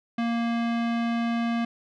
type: tone with low-pass filter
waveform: square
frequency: 233.1 Hz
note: A#3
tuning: in tune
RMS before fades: -26 dBFS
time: 0.18-1.65 s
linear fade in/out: 5 ms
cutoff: 2900 Hz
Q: 1
effects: none